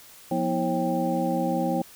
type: tone cluster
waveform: sine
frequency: 176.4 / 241.6 / 322.6 / 539 / 787 Hz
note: F3 / B3 / E4 / C#5 / G5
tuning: +18 / -38 / -37 / -49 / +7 cents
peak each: -29 dBFS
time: 0.31-1.82 s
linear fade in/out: 5 ms
effects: white hiss -49 dBFS RMS until 1.95 s